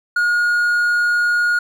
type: tone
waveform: triangle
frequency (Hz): 1436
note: F6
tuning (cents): +48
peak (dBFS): -12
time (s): 0.16-1.59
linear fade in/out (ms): 5
effects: none